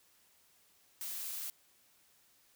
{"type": "noise", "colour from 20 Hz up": "blue", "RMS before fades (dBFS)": -41, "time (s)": [1.01, 1.5], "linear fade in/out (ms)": 0, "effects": ["white hiss -68 dBFS RMS until 2.55 s"]}